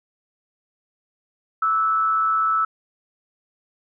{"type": "tone with frequency modulation", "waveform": "sine", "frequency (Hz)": 1312, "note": "E6", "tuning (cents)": -9, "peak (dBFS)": -17, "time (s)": [1.62, 2.65], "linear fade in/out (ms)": 5, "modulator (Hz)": 160, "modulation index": 0.39, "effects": []}